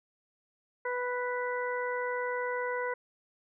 harmonic tone, 493.9 Hz, B4, in tune, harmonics 1 / 2 / 3 / 4, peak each -33 / -36 / -38 / -39 dBFS, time 0.85-2.94 s, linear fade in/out 5 ms, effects none

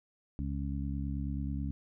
harmonic tone, 69.3 Hz, C#2, in tune, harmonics 1 / 2 / 3 / 4, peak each -35 / -38 / -40 / -41 dBFS, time 0.39-1.71 s, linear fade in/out 0 ms, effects none

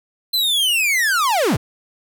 45% pulse linear sweep, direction down, 4133 to 71.2 Hz, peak -15 dBFS, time 0.33-1.57 s, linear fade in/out 10 ms, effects none

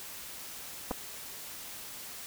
clicks, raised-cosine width 1 ms, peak -19 dBFS, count 2, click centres 0.91 / 0.914 s, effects white hiss -44 dBFS RMS until 2.26 s

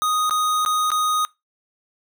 square tone with dropouts, 1244.5 Hz, D#6, in tune, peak -19 dBFS, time 0.02-1.25 s, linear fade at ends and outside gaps 0 ms, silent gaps 0.296-0.309 / 0.65-0.661 / 0.904-0.917 s, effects noise-tail reverb RT60 0.2 s tail -22 dB re dry

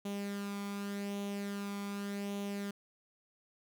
sawtooth tone with flanger, 201.2 Hz, G3, 45 cents sharp, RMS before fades -39 dBFS, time 0.05-2.71 s, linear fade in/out 5 ms, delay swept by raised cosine 0.3 to 0.89 ms, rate 0.86 Hz, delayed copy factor +0.5, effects none

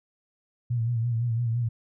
sine tone with vibrato, 117.2 Hz, A#2, 10 cents sharp, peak -23 dBFS, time 0.7-1.69 s, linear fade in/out 10 ms, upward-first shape sine, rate 5.9 Hz, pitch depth 67 cents each way, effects none

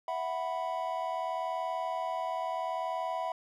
triangle chord, E suspended second, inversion none, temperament equal, 659.3 / 740 / 987.8 Hz, E5 / F#5 / B5, 0 / 0 / 0 cents, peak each -34 dBFS, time 0.08-3.32 s, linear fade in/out 2 ms, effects none

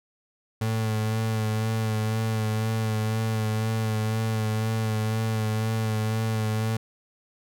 35% pulse tone with vibrato, 110 Hz, A2, in tune, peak -22 dBFS, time 0.61-6.77 s, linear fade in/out 5 ms, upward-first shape sine, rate 2 Hz, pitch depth 26 cents each way, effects none

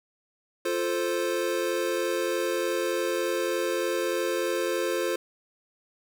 square chord, F major, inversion none, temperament equal, 349.2 / 440 / 523.3 Hz, F4 / A4 / C5, 0 / 0 / 0 cents, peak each -30 / -32 / -30 dBFS, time 0.65-5.16 s, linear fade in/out 5 ms, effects none

